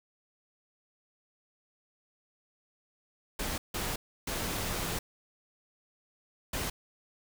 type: noise bursts at uneven times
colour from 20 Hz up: pink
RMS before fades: -34 dBFS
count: 4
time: 3.39-3.58 / 3.74-3.96 / 4.27-4.99 / 6.53-6.7 s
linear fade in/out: 5 ms
effects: none